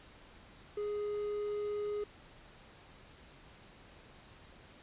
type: tone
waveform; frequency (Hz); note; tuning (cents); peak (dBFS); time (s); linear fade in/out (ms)
triangle; 415.3; G#4; 0; -32; 0.77-2.04; 5
effects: pink hiss -57 dBFS RMS until 4.82 s + resampled to 8000 Hz